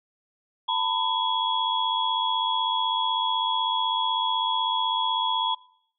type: tone cluster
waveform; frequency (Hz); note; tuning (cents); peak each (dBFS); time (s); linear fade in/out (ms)
sine; 902 / 998 / 3344; A5 / B5 / G#7; +43 / +18 / +11; -27; 0.68-5.55; 10
effects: noise-tail reverb RT60 0.7 s tail -24 dB re dry